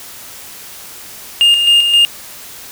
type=tone with tremolo; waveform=triangle; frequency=2824 Hz; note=F7; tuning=19 cents sharp; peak=-4 dBFS; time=1.41-2.05 s; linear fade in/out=0 ms; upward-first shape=square; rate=3.8 Hz; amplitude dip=45%; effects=white hiss -33 dBFS RMS until 2.71 s